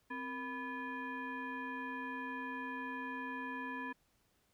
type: tone with frequency modulation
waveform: sine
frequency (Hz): 990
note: B5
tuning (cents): +4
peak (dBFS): -39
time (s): 0.1-3.93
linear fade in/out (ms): 10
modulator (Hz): 728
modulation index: 1.4
effects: pink hiss -75 dBFS RMS until 4.53 s